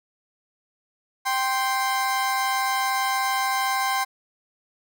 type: tone pair together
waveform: 30% pulse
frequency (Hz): 784 / 1046.5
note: G5 / C6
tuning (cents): 0 / 0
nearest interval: perfect fourth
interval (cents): 500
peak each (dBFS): -22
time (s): 1.25-4.05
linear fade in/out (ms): 20
effects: none